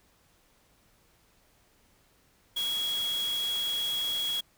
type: tone in noise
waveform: sine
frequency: 3322 Hz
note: G#7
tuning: in tune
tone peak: -28 dBFS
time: 2.56-4.41 s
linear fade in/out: 10 ms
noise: white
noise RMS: -40 dBFS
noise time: 2.56-4.41 s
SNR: +9 dB
effects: pink hiss -65 dBFS RMS until 4.57 s